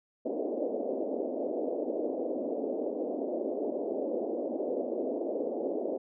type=band-pass noise; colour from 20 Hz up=white; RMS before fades=-33 dBFS; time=0.25-5.98 s; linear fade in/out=10 ms; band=250 to 620 Hz; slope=48 dB/octave; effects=none